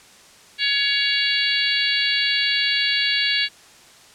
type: harmonic tone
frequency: 561 Hz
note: C#5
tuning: 21 cents sharp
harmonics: 3 / 4 / 5 / 6 / 7 / 8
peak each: -25 / -25 / -25 / -25 / -25 / -25 dBFS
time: 0.58-3.49 s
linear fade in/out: 50 ms
effects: white hiss -48 dBFS RMS until 4.14 s + low-pass 8000 Hz 12 dB/octave